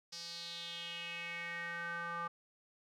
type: tone with band-pass filter sweep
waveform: square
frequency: 170.5 Hz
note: F3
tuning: 41 cents flat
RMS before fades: -43 dBFS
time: 0.12-2.28 s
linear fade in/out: 10 ms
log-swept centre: 5100 to 1200 Hz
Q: 4.7
effects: none